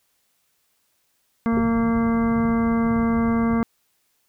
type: harmonic tone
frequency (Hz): 229.7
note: A#3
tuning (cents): -25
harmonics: 1 / 2 / 3 / 4 / 5 / 6 / 7 / 9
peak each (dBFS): -18 / -29 / -33 / -35 / -31 / -39 / -39 / -39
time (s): 1.46-3.63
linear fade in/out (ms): 0
type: low-pass noise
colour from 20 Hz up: white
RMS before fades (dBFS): -33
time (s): 1.52-3.62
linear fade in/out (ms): 5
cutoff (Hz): 170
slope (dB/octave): 48
type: tone with exponential decay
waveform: sine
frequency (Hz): 392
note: G4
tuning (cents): 0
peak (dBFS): -20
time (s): 1.57-1.65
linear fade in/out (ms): 1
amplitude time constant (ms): 16
effects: white hiss -68 dBFS RMS until 4.28 s